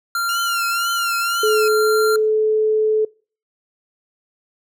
square tone, 1383 Hz, F6, 17 cents flat, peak -19 dBFS, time 0.15-2.16 s, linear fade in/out 2 ms
sawtooth tone with vibrato, 2794 Hz, F7, in tune, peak -23 dBFS, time 0.29-1.68 s, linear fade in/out 2 ms, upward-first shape triangle, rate 2 Hz, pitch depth 170 cents each way
sine tone with pitch glide, 429.6 to 432.8 Hz, A4 to A4, -41 to -29 cents, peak -14 dBFS, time 1.43-3.05 s, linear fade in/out 5 ms, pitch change +12 cents, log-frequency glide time 1.78-2.01 s
effects noise-tail reverb RT60 0.4 s tail -25 dB re dry

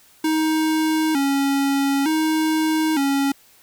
square tone with vibrato, 295.2 Hz, D4, 9 cents sharp, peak -18 dBFS, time 0.24-3.32 s, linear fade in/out 5 ms, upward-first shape square, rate 0.55 Hz, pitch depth 110 cents each way, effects white hiss -53 dBFS RMS until 3.62 s

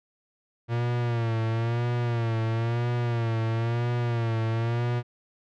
45% pulse tone with vibrato, 116.54 Hz, A#2, in tune, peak -24 dBFS, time 0.68-5.03 s, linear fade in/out 50 ms, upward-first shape sine, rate 1 Hz, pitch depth 65 cents each way, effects low-pass 3000 Hz 12 dB/octave

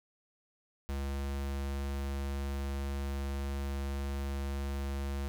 square tone, 69.3 Hz, C#2, in tune, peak -34 dBFS, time 0.89-5.28 s, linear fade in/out 0 ms, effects none

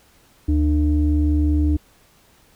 sine tone pair together, 74.97 / 299.9 Hz, D2 / D4, +36 / +36 cents, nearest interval 2 octaves, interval 2400 cents, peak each -15 / -19 dBFS, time 0.48-1.77 s, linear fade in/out 10 ms, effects tanh soft clip ceiling -9 dBFS + pink hiss -55 dBFS RMS until 2.55 s

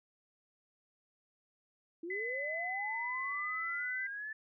sine linear sweep, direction up, 323.3 to 1760 Hz, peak -39 dBFS, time 2.03-4.33 s, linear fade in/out 5 ms
sine tone with pitch glide, 2017 to 2005 Hz, B6 to B6, +36 to +26 cents, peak -36 dBFS, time 2.1-4.07 s, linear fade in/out 5 ms, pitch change -10 cents, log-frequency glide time 2.69-3.5 s
effects none

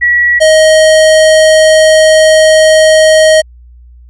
sine / square tone pair in turn, 1931 / 628.2 Hz, B6 / D#5, -39 / +16 cents, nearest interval octave + perfect fifth, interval 1945 cents, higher first, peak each -5 / -3 dBFS, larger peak second, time 0.01-0.4 / 0.4-3.42 s, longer second, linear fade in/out 20 ms, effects added 60 Hz sine -33 dBFS peak until 4.09 s + resampled to 24000 Hz

